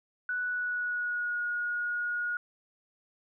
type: tone with pitch glide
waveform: sine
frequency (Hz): 1480 to 1442.9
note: F#6 to F#6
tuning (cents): 0 to -44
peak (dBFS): -29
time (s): 0.29-2.37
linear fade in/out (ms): 2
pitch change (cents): -44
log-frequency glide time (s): 0.41-1.42
effects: none